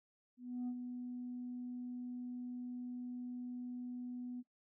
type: tone with ADSR envelope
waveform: sine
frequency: 246.9 Hz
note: B3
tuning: in tune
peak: -34 dBFS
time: 0.37-4.43 s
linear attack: 310 ms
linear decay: 61 ms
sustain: -7 dB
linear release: 36 ms
effects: noise-tail reverb RT60 0.1 s tail -17 dB re dry + tanh soft clip ceiling -36 dBFS